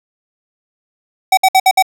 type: tone bursts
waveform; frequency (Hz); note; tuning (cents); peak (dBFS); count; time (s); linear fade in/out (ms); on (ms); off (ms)
square; 760; F#5; +46; -7; 5; 1.32-1.825; 5; 53; 60
effects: none